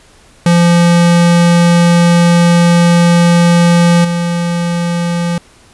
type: tone with level steps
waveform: square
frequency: 172.1 Hz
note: F3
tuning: 25 cents flat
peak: -6 / -13 dBFS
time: 0.46-5.38 s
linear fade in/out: 2 ms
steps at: 4.04 s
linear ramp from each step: 10 ms
effects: pink hiss -44 dBFS RMS until 5.73 s + resampled to 24000 Hz